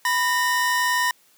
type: tone pair together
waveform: 45% pulse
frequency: 987.8 / 1838.5 Hz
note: B5 / A#6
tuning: 0 / -24 cents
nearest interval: major seventh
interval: 1076 cents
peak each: -22 dBFS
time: 0.05-1.11 s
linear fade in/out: 2 ms
effects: white hiss -58 dBFS RMS until 1.37 s + high-pass 150 Hz 12 dB/octave